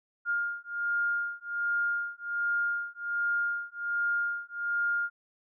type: beating tone pair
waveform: sine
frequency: 1410 / 1411.3 Hz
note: F6 / F6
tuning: +16 / +18 cents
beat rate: 1.3 Hz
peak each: -31 dBFS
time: 0.25-5.1 s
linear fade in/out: 50 ms
effects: none